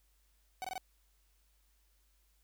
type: tone bursts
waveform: 45% pulse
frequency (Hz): 752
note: F#5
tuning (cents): +28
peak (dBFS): -37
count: 4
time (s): 0.62-0.779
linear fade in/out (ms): 0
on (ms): 24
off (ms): 21
effects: added 50 Hz sine -69 dBFS peak until 2.43 s + white hiss -75 dBFS RMS until 2.43 s